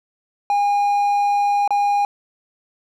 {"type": "tone with dropouts", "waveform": "triangle", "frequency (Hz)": 814, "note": "G#5", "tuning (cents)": -35, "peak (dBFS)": -13, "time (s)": [0.5, 2.05], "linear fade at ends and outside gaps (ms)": 1, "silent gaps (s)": [1.677, 1.706], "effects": []}